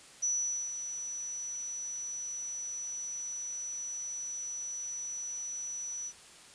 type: tone with ADSR envelope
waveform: sine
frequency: 5920 Hz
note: F#8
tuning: in tune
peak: -27 dBFS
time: 0.22-6.13 s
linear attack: 16 ms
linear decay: 470 ms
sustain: -9 dB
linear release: 61 ms
effects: white hiss -54 dBFS RMS until 6.54 s + resampled to 22050 Hz